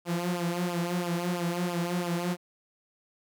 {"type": "tone with flanger", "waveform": "sawtooth", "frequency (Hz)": 174.61, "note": "F3", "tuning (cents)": 0, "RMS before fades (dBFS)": -30, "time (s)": [0.05, 2.37], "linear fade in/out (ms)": 50, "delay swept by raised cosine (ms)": [0.49, 5.19], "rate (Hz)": 3, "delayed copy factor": -0.8, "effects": []}